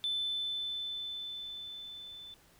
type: tone with level ramp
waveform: sine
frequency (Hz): 3520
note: A7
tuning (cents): 0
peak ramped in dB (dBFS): -29 to -46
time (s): 0.04-2.34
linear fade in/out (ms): 0
effects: tanh soft clip ceiling -27 dBFS + pink hiss -63 dBFS RMS until 2.59 s